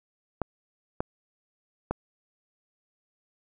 clicks, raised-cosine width 1 ms, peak -13 dBFS, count 3, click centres 0.417 / 1.005 / 1.91 s, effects none

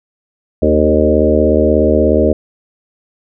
harmonic tone with a mistuned harmonic, 76.7 Hz, D#2, 24 cents flat, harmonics 1 / 3 / 4 / 5 / 6 / 7 / 8, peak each -16 / -16 / -16 / -16 / -16 / -16 / -16 dBFS, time 0.62-2.33 s, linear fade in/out 5 ms, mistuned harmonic 6, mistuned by -20 cents, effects none

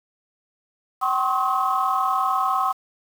sine tone cluster, 765 / 1052 / 1092 / 1276 Hz, G5 / C6 / C#6 / D#6, -42 / +9 / -26 / +43 cents, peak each -24 dBFS, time 1.01-2.73 s, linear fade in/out 20 ms, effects tanh soft clip ceiling -10 dBFS + 7-bit

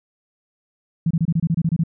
sine tone bursts, 164.81 Hz, E3, in tune, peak -15 dBFS, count 11, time 1.06-1.837 s, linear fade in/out 5 ms, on 47 ms, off 26 ms, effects none

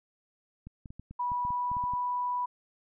clicks, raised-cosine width 5 ms, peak -31 dBFS, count 12, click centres 0.67 / 0.858 / 0.905 / 0.996 / 1.11 / 1.318 / 1.451 / 1.505 / 1.716 / 1.768 / 1.839 / 1.936 s
sine tone with pitch glide, 979 to 985.2 Hz, B5 to B5, -15 to -5 cents, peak -28 dBFS, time 1.19-2.46 s, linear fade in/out 10 ms, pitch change +10 cents, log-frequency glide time 1.32-1.87 s
effects none

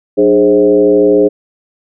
sine tone with frequency modulation, 413.8 Hz, G#4, 6 cents flat, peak -5 dBFS, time 0.17-1.29 s, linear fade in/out 20 ms, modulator 113 Hz, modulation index 1.1, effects none

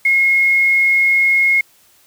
sine tone with quantisation, 2159 Hz, C#7, 46 cents flat, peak -10 dBFS, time 0.05-1.61 s, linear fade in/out 5 ms, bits 6, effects white hiss -52 dBFS RMS until 2.06 s

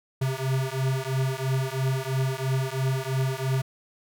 square beating tone pair, 130.81 / 133.81 Hz, C3 / C3, 0 / +39 cents, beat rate 3 Hz, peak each -28 dBFS, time 0.21-3.62 s, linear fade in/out 10 ms, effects none

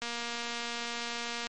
click train, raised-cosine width 0.2 ms, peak -19 dBFS, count 343, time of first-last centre 0.02-1.469 s, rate 236 Hz, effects MP3 48 kbps

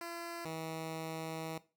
10% pulse tone pair in turn, 339.9 / 160.88 Hz, F4 / E3, -47 / -42 cents, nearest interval octave + minor second, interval 1295 cents, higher first, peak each -33 / -31 dBFS, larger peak second, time 0.01-0.45 / 0.45-1.58 s, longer second, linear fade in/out 2 ms, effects noise-tail reverb RT60 0.3 s tail -17 dB re dry

